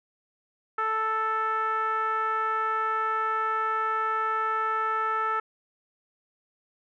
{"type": "tone with low-pass filter", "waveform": "10% pulse", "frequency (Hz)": 440, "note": "A4", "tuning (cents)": 0, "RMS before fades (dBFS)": -27, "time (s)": [0.78, 5.4], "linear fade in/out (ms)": 5, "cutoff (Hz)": 1400, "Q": 4.2, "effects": []}